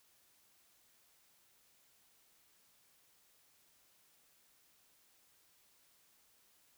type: silence
effects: white hiss -70 dBFS RMS until 6.77 s